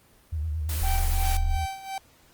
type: tone with vibrato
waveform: sine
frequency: 77.78 Hz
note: D#2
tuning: in tune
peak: -26 dBFS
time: 0.32-1.66 s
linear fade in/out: 10 ms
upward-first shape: square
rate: 8.8 Hz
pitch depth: 70 cents each way
type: noise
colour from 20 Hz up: white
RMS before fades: -34 dBFS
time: 0.69-1.37 s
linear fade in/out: 2 ms
type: tone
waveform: sine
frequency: 33.02 Hz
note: C1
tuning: 17 cents sharp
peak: -22 dBFS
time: 0.81-1.57 s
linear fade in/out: 10 ms
type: tone with tremolo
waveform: 45% pulse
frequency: 775 Hz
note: G5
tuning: 20 cents flat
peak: -29 dBFS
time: 0.83-1.98 s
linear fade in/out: 2 ms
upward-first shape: sine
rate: 2.8 Hz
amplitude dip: 75%
effects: pink hiss -58 dBFS RMS until 2.33 s + Opus 24 kbps